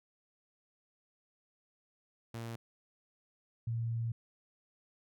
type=tone pair in turn; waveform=sawtooth / sine; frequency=115.4 / 115.4 Hz; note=A#2 / A#2; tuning=-17 / -17 cents; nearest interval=unison; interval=0 cents; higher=neither; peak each=-36 / -32 dBFS; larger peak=second; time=2.34-2.56 / 3.67-4.12 s; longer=second; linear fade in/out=5 ms; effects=none